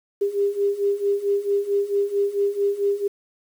sine beating tone pair, 399.6 / 404.1 Hz, G4 / G#4, +33 / -47 cents, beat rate 4.5 Hz, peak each -24 / -21 dBFS, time 0.21-3.08 s, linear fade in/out 10 ms, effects 8-bit

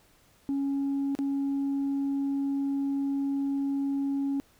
sine tone with dropouts, 277.2 Hz, C#4, in tune, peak -24 dBFS, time 0.49-4.4 s, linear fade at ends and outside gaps 0 ms, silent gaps 1.151-1.189 s, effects tanh soft clip ceiling -24 dBFS + pink hiss -62 dBFS RMS until 4.59 s

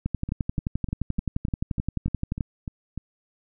two click trains, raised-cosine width 5 ms, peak -19 / -13 dBFS, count 10 / 28, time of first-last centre 0.29-2.977 / 0.06-2.408 s, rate 3.35 / 11.5 Hz, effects none

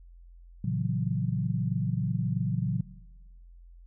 sine chord, F# dominant seventh, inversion first, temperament just, 115.62 / 138.75 / 166.5 / 185 Hz, A#2 / C#3 / E3 / F#3, -14 / +2 / +18 / 0 cents, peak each -31 / -31 / -33 / -32 dBFS, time 0.64-2.81 s, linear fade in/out 5 ms, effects noise-tail reverb RT60 1.0 s tail -17 dB re dry + added 43 Hz sine -48 dBFS peak until 3.86 s

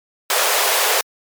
pink high-pass noise, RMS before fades -17 dBFS, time 0.3-1.01 s, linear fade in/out 2 ms, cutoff 430 Hz, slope 48 dB/octave, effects MP3 96 kbps

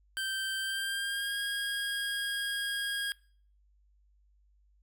25% pulse tone with pitch glide, 1561 to 1632.9 Hz, G6 to G#6, -8 to -30 cents, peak -28 dBFS, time 0.17-3.12 s, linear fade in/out 0 ms, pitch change +78 cents, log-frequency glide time 0.6-1.39 s, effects noise-tail reverb RT60 0.5 s tail -24 dB re dry + added 50 Hz sine -63 dBFS peak until 4.82 s

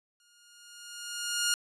10% pulse tone with exponential growth, 1423 Hz, F6, 32 cents sharp, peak -16 dBFS, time 0.2-1.54 s, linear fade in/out 1 ms, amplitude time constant 290 ms, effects resampled to 32000 Hz

